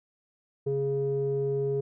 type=tone with low-pass filter; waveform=square; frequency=137.9 Hz; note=C#3; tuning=9 cents flat; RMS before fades=-28 dBFS; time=0.66-1.81 s; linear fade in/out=10 ms; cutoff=440 Hz; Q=7.5; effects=none